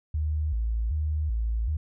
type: tone with vibrato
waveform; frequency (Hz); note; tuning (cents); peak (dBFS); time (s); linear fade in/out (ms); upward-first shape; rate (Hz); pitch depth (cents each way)
sine; 65.41; C2; 0; -24; 0.14-1.77; 5; square; 1.3; 270
effects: none